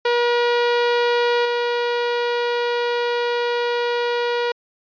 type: tone with level steps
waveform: sawtooth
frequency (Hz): 479.5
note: A#4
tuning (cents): +49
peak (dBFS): -12 / -15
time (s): 0.05-4.52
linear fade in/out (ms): 5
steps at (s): 1.45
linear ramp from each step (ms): 5
effects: resampled to 11025 Hz